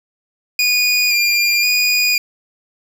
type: tone with vibrato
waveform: 25% pulse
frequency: 2429 Hz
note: D#7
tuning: 42 cents flat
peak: -9 dBFS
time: 0.59-2.18 s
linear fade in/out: 2 ms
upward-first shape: square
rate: 0.96 Hz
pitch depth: 22 cents each way
effects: none